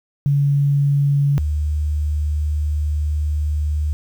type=tone pair in turn; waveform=sine; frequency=141.8 / 75.12 Hz; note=C#3 / D2; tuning=+40 / +40 cents; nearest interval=major seventh; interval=1100 cents; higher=first; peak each=-13 / -17 dBFS; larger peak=first; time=0.26-1.38 / 1.38-3.93 s; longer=second; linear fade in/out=0 ms; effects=8-bit